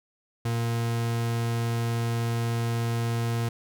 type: tone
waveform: 40% pulse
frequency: 116.54 Hz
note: A#2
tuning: in tune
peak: -24 dBFS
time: 0.45-3.49 s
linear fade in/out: 5 ms
effects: none